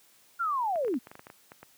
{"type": "linear sweep", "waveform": "sine", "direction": "down", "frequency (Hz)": [1426, 211.9], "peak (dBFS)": -26, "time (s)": [0.39, 0.99], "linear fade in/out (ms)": 20}
{"type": "clicks", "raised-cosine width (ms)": 0.5, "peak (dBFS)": -30, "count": 12, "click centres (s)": [0.758, 0.848, 0.881, 0.941, 1.071, 1.115, 1.154, 1.194, 1.269, 1.301, 1.519, 1.63]}
{"effects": ["white hiss -61 dBFS RMS until 1.77 s", "high-pass 100 Hz 12 dB/octave"]}